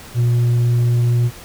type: tone with tanh clipping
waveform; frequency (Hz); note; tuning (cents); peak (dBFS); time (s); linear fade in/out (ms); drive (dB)
sine; 120.1; B2; -48; -13; 0.14-1.31; 50; 3
effects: pink hiss -38 dBFS RMS until 1.44 s